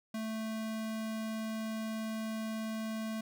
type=tone; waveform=square; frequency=220.4 Hz; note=A3; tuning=3 cents sharp; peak=-36 dBFS; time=0.14-3.21 s; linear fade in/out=5 ms; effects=none